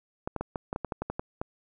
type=clicks; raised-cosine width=1 ms; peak=-17 dBFS; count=12; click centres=0.275 / 0.363 / 0.41 / 0.558 / 0.729 / 0.761 / 0.847 / 0.922 / 1.02 / 1.1 / 1.195 / 1.415 s; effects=none